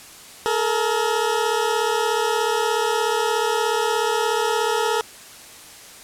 20% pulse tone pair together, 428.9 / 465.7 Hz, A4 / A#4, -44 / -2 cents, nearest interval minor second, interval 142 cents, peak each -17 dBFS, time 0.46-5.01 s, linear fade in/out 0 ms, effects white hiss -42 dBFS RMS until 6.03 s + low-pass 11000 Hz 12 dB/octave

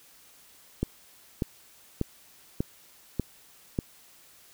click train, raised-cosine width 3 ms, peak -13 dBFS, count 6, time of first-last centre 0.83-3.789 s, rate 1.69 Hz, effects white hiss -56 dBFS RMS until 4.53 s

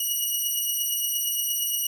5% pulse beating tone pair, 2900 / 2908.6 Hz, F#7 / F#7, -35 / -30 cents, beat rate 8.6 Hz, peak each -22 / -17 dBFS, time 0-1.87 s, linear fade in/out 5 ms, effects none

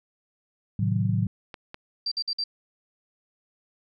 sine chord, A diminished seventh, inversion none, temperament equal with one note detuned, 110 / 132.56 / 155.56 / 185 Hz, A2 / C3 / Eb3 / Gb3, 0 / +23 / 0 / 0 cents, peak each -24 / -30 / -30 / -27 dBFS, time 0.79-1.27 s, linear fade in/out 5 ms
clicks, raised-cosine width 0.3 ms, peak -22 dBFS, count 2, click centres 1.542 / 1.744 s
sine tone bursts, 4699 Hz, D8, in tune, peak -25 dBFS, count 4, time 2.06-2.44 s, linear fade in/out 5 ms, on 56 ms, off 52 ms
effects none

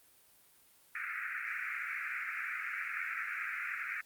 white band-pass noise, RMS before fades -39 dBFS, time 0.95-4.01 s, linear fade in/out 2 ms, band 1300 to 2400 Hz, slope 96 dB/octave, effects white hiss -64 dBFS RMS until 4.05 s + Opus 32 kbps

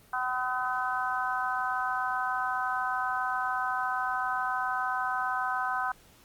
harmonic tone, 253.2 Hz, B3, 43 cents sharp, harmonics 3 / 4 / 5 / 6, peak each -33 / -33 / -33 / -33 dBFS, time 0.13-5.92 s, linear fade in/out 5 ms, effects pink hiss -58 dBFS RMS until 6.24 s + Opus 32 kbps

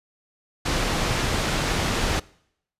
pink low-pass noise, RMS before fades -24 dBFS, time 0.65-2.2 s, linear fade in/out 10 ms, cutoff 6200 Hz, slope 12 dB/octave, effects noise-tail reverb RT60 0.7 s tail -23 dB re dry + resampled to 32000 Hz

